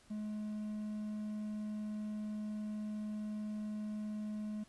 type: tone with quantisation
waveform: triangle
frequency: 212.1 Hz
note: G#3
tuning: 37 cents sharp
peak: -36 dBFS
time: 0.1-4.64 s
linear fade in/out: 10 ms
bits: 11
effects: pink hiss -65 dBFS RMS until 4.68 s + resampled to 24000 Hz